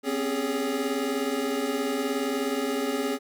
square tone cluster, 253.1 / 272.3 / 401.3 / 418.1 / 563 Hz, B3 / C#4 / G4 / G#4 / C#5, +43 / -31 / +41 / +12 / +27 cents, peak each -34 / -31 / -37 / -31 / -36 dBFS, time 0.03-3.19 s, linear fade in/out 50 ms, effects none

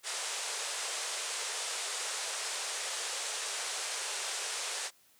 white band-pass noise, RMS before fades -37 dBFS, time 0.03-4.91 s, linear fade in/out 50 ms, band 410 to 9300 Hz, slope 48 dB/octave, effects white hiss -65 dBFS RMS until 5.19 s + high-pass 80 Hz 12 dB/octave

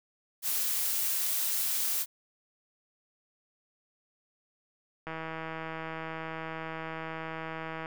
blue noise, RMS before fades -30 dBFS, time 0.42-2.06 s, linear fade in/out 50 ms
click train, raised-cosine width 0.5 ms, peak -23 dBFS, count 450, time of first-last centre 5.07-7.859 s, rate 161 Hz
effects none

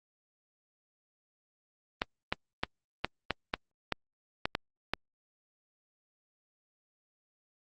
clicks, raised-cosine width 0.3 ms, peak -12 dBFS, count 10, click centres 2.019 / 2.325 / 2.635 / 3.046 / 3.307 / 3.539 / 3.923 / 4.455 / 4.551 / 4.936 s, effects Opus 32 kbps

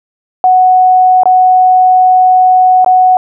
sine tone with dropouts, 740 Hz, F#5, in tune, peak -3 dBFS, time 0.44-3.17 s, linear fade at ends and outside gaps 1 ms, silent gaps 1.234-1.256 / 2.846-2.862 s, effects none

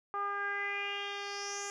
10% pulse tone with low-pass filter sweep, 402.9 Hz, G4, 48 cents sharp, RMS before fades -37 dBFS, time 0.14-1.7 s, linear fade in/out 0 ms, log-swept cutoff 1100 to 7400 Hz, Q 4.9, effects none

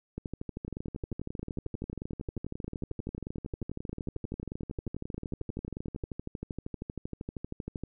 two click trains, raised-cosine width 3 ms, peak -23 / -24 dBFS, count 99 / 61, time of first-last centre 0.18-7.836 / 0.68-6.037 s, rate 12.8 / 11.2 Hz, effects none

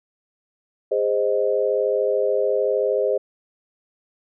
sine chord, Ab major, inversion none, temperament equal with one note detuned, 409.8 / 523.3 / 622.3 Hz, Ab4 / C5 / Eb5, -23 / 0 / 0 cents, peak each -22 / -21 / -24 dBFS, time 0.91-3.18 s, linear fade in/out 10 ms, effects none

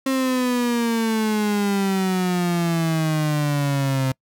35% pulse exponential sweep, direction down, 268 to 130.81 Hz, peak -17 dBFS, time 0.06-4.12 s, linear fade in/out 5 ms, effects noise-tail reverb RT60 0.1 s tail -26 dB re dry

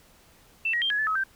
sine tone with pitch steps, 2670 / 1898 / 3177 / 1677 / 1738 / 1280 / 1565 Hz, E7 / A#6 / G7 / G#6 / A6 / D#6 / G6, +22 / +31 / +23 / +16 / -22 / +49 / -3 cents, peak -23 dBFS, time 0.65-1.238 s, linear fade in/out 5 ms, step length 84 ms, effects pink hiss -57 dBFS RMS until 1.35 s

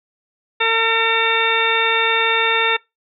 harmonic tone, 452.9 Hz, A#4, 50 cents flat, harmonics 1 / 2 / 3 / 4 / 5 / 6 / 8, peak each -22 / -22 / -22 / -22 / -22 / -22 / -22 dBFS, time 0.6-2.77 s, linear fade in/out 10 ms, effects noise-tail reverb RT60 0.2 s tail -23 dB re dry

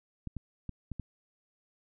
clicks, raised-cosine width 5 ms, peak -25 dBFS, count 5, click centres 0.273 / 0.367 / 0.693 / 0.917 / 0.997 s, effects none

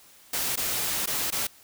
white noise with dropouts, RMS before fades -28 dBFS, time 0.33-1.47 s, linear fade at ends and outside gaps 5 ms, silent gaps 0.558-0.573 / 1.06-1.073 / 1.305-1.323 s, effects white hiss -54 dBFS RMS until 1.63 s

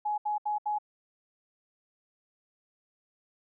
sine tone bursts, 840 Hz, G#5, 19 cents sharp, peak -27 dBFS, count 4, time 0.05-0.786 s, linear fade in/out 10 ms, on 130 ms, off 72 ms, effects none

